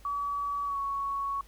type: tone with pitch glide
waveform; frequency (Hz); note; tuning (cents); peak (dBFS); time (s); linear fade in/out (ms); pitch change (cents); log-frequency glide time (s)
sine; 1141 to 1112.4; C#6 to C#6; +50 to +6; -29; 0.05-1.41; 2; -44; 0.65-0.78
effects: added 50 Hz sine -52 dBFS peak until 1.47 s + pink hiss -59 dBFS RMS until 1.47 s